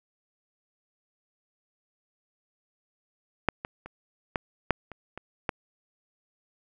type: clicks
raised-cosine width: 0.5 ms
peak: -6 / -18 / -26 / -12 / -6 / -26 / -23 / -11 dBFS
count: 8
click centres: 3.487 / 3.649 / 3.86 / 4.358 / 4.707 / 4.917 / 5.176 / 5.492 s
effects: none